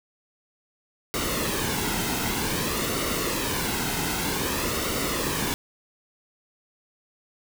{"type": "noise with flanger", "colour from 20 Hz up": "pink", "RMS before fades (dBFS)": -27, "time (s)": [1.14, 5.54], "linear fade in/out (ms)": 0, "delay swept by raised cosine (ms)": [1.2, 1.75], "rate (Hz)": 0.53, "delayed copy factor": -0.55, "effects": []}